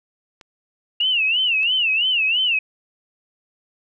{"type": "clicks", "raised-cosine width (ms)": 0.2, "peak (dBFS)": -25, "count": 3, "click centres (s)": [0.412, 1.009, 1.631]}
{"type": "tone with vibrato", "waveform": "sine", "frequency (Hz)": 2794, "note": "F7", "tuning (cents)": 0, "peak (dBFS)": -16, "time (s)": [1, 2.59], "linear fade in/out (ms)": 5, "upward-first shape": "sine", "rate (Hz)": 3, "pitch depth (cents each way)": 170}
{"effects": []}